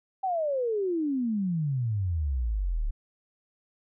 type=exponential sweep; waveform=sine; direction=down; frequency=784 to 34.2 Hz; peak=-25 dBFS; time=0.23-2.91 s; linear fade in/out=10 ms; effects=none